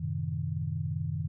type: chord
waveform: sine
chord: F# diminished seventh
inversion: none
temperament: equal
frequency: 92.5 / 110 / 130.81 / 155.56 Hz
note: F#2 / A2 / C3 / Eb3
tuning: 0 / 0 / 0 / 0 cents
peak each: -35 / -39 / -36 / -33 dBFS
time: 0-1.28 s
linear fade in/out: 10 ms
effects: none